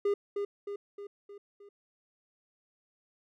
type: tone with echo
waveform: triangle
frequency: 405.1 Hz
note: G#4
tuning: 43 cents flat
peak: -23 dBFS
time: 0.05-0.14 s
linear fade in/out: 5 ms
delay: 310 ms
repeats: 5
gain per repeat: -5 dB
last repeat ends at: 1.69 s
effects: none